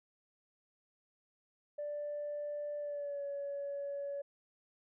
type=tone with pitch glide; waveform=sine; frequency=587.3 to 565 Hz; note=D5 to C#5; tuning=0 to +33 cents; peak=-36 dBFS; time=1.78-4.22 s; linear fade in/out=10 ms; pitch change=-67 cents; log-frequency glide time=2.79-3.23 s; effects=tanh soft clip ceiling -33 dBFS